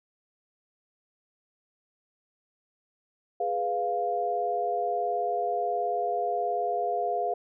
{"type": "chord", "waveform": "sine", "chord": "F diminished", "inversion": "first", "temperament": "equal", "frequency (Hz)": [415.3, 493.9, 698.5], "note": ["Ab4", "Cb5", "F5"], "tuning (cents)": [0, 0, 0], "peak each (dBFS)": [-32, -33, -27], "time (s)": [3.4, 7.34], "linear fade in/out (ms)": 5, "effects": []}